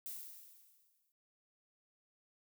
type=noise with exponential decay; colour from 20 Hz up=violet; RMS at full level=-43 dBFS; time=0.06-1.12 s; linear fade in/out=0 ms; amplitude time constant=230 ms; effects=noise-tail reverb RT60 0.2 s tail -26 dB re dry